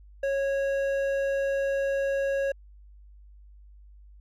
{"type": "tone with hard clipping", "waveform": "triangle", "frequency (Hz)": 550, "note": "C#5", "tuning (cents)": -14, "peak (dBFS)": -26, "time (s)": [0.23, 2.52], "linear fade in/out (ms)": 5, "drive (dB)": 12, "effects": ["added 50 Hz sine -48 dBFS peak until 4.2 s"]}